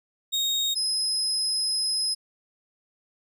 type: tone pair in turn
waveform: 35% pulse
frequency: 3729 / 5091 Hz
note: A#7 / D#8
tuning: 0 / +39 cents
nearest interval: perfect fourth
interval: 539 cents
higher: second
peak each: -21 dBFS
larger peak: neither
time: 0.32-0.75 / 0.75-2.15 s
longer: second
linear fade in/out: 20 ms
effects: none